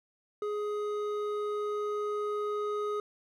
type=tone pair together; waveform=triangle; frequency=417.4 / 1252 Hz; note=G#4 / D#6; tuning=+9 / +10 cents; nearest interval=octave + perfect fifth; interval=1901 cents; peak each=-29 / -36 dBFS; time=0.42-3 s; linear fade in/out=2 ms; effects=none